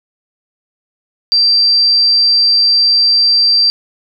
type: tone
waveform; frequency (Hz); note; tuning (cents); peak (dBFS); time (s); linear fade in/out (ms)
sine; 4699; D8; 0; -7; 1.32-3.7; 0
effects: none